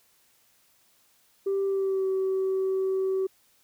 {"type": "tone with pitch glide", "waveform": "sine", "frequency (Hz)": [392, 381.1], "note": ["G4", "G4"], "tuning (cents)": [0, -49], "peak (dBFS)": -22, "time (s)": [1.46, 3.27], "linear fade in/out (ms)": 10, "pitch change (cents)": -49, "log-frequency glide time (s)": [1.65, 2.07], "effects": ["tanh soft clip ceiling -21 dBFS", "white hiss -64 dBFS RMS until 3.63 s"]}